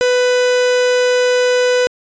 45% pulse tone, 497.3 Hz, B4, 12 cents sharp, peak -11 dBFS, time 0.01-1.87 s, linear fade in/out 0 ms, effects resampled to 16000 Hz

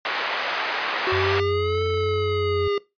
white band-pass noise, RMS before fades -26 dBFS, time 0.05-1.4 s, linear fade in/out 2 ms, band 600 to 2100 Hz, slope 12 dB/octave
square exponential two-way sweep, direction up then down, 371.6 to 440 to 403.9 Hz, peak -22 dBFS, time 1.07-2.78 s, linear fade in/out 2 ms, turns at 1.84 s
triangle tone with vibrato, 91.5 Hz, F#2, 19 cents flat, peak -25 dBFS, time 1.12-2.68 s, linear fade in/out 5 ms, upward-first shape sine, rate 1.1 Hz, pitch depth 42 cents each way
effects noise-tail reverb RT60 0.2 s tail -19 dB re dry + resampled to 11025 Hz

